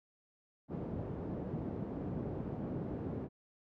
pink band-pass noise, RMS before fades -40 dBFS, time 0.68-3.29 s, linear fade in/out 50 ms, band 110 to 410 Hz, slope 12 dB/octave, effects none

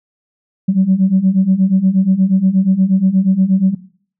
sine beating tone pair, 185 / 193.4 Hz, F#3 / G3, 0 / -23 cents, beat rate 8.4 Hz, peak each -12 dBFS, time 0.68-3.75 s, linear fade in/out 10 ms, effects noise-tail reverb RT60 0.5 s tail -17 dB re dry + tanh soft clip ceiling -3 dBFS

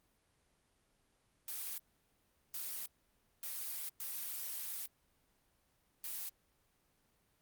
blue noise bursts at uneven times, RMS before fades -42 dBFS, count 5, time 1.48-1.78 / 2.54-2.86 / 3.43-3.89 / 4-4.86 / 6.04-6.29 s, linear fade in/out 2 ms, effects pink hiss -75 dBFS RMS until 7.41 s + Opus 32 kbps

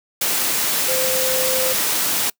sine tone in noise, 518 Hz, C5, 17 cents flat, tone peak -22 dBFS, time 0.88-1.73 s, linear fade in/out 5 ms, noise white, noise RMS -20 dBFS, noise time 0.21-2.3 s, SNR -5 dB, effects noise-tail reverb RT60 0.1 s tail -25 dB re dry + high-pass 150 Hz 12 dB/octave

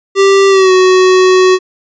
square tone with pitch glide, 392 to 371.5 Hz, G4 to F#4, 0 to +7 cents, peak -5 dBFS, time 0.15-1.59 s, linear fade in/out 50 ms, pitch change -93 cents, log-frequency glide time 0.49-0.72 s, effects resampled to 16000 Hz

